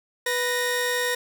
sawtooth tone pair together, 492.4 / 1859 Hz, B4 / A#6, -5 / -5 cents, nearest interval octave + major seventh, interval 2300 cents, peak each -22 dBFS, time 0.26-1.15 s, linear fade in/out 5 ms, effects none

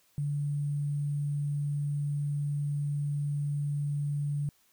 sine tone with sample-and-hold, 144.9 Hz, D3, 23 cents flat, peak -28 dBFS, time 0.18-4.49 s, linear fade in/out 0 ms, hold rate 8820 Hz, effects white hiss -67 dBFS RMS until 4.72 s

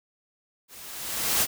white noise with level ramp, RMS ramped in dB -47 to -20 dBFS, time 0.68-1.47 s, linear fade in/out 50 ms, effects none

